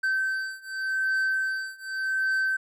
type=beating tone pair; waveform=triangle; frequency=1545 / 1545.86 Hz; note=G6 / G6; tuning=-26 / -25 cents; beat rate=0.86 Hz; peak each=-27 / -26 dBFS; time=0.03-2.57 s; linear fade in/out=10 ms; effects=none